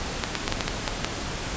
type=clicks; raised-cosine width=0.2 ms; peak=-6 dBFS; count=8; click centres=0.238 / 0.353 / 0.479 / 0.524 / 0.608 / 0.68 / 0.878 / 1.046 s; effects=pink hiss -31 dBFS RMS until 1.56 s + resampled to 16000 Hz